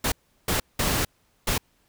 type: noise bursts at uneven times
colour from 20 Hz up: pink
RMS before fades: -24 dBFS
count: 4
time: 0.04-0.12 / 0.48-0.6 / 0.79-1.05 / 1.47-1.58 s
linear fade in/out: 5 ms
effects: pink hiss -66 dBFS RMS until 1.88 s